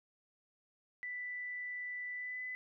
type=tone with pitch glide; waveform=sine; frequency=1981 to 2006 Hz; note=B6 to B6; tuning=+5 to +26 cents; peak=-39 dBFS; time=1.03-2.55 s; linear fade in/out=0 ms; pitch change=+21 cents; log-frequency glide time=2.13-2.42 s; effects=none